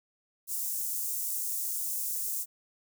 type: high-pass noise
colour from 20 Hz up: white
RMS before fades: -33 dBFS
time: 0.47-2.46 s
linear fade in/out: 50 ms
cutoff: 6900 Hz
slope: 24 dB/octave
effects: none